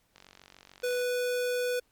click train, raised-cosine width 0.2 ms, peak -33 dBFS, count 41, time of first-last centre 0.16-1.015 s, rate 46.8 Hz
square tone, 493.9 Hz, B4, in tune, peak -28 dBFS, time 0.83-1.8 s, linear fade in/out 10 ms
effects pink hiss -70 dBFS RMS until 1.91 s + MP3 96 kbps

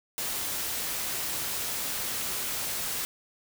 white noise, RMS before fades -32 dBFS, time 0.18-3.05 s, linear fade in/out 0 ms, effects none

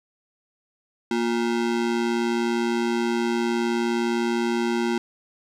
square ring-modulated tone, 293.7 Hz, D4, in tune, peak -19 dBFS, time 1.11-4.98 s, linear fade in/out 2 ms, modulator 59.7 Hz, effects low-pass 6000 Hz 12 dB/octave + 10-bit

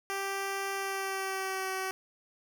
10% pulse tone with pitch glide, 392 to 379.5 Hz, G4 to F#4, 0 to +44 cents, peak -24 dBFS, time 0.1-1.91 s, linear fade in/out 0 ms, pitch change -56 cents, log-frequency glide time 0.74-1.7 s, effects none

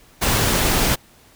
pink noise, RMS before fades -18 dBFS, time 0.21-0.96 s, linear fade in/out 20 ms, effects pink hiss -51 dBFS RMS until 1.35 s

